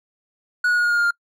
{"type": "tone with pitch steps", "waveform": "triangle", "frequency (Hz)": [1462, 1451.9, 1441.9, 1431.9, 1422, 1412.2, 1402.4], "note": ["F#6", "F#6", "F#6", "F6", "F6", "F6", "F6"], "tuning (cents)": [-21, -33, -45, 43, 31, 19, 7], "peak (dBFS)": -14, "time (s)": [0.64, 1.109], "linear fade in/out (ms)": 5, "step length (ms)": 67, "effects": ["noise-tail reverb RT60 0.1 s tail -26 dB re dry"]}